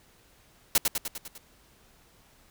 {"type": "noise with echo", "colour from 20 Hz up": "white", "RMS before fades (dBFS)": -21, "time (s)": [0.75, 0.78], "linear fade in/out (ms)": 2, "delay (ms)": 100, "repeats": 6, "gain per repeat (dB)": -4, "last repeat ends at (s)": 1.38, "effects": ["pink hiss -60 dBFS RMS until 2.5 s"]}